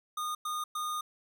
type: tone bursts at uneven times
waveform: square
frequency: 1226 Hz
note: D#6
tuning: 26 cents flat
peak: -33 dBFS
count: 3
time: 0.17-0.35 / 0.45-0.64 / 0.75-1.01 s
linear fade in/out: 5 ms
effects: none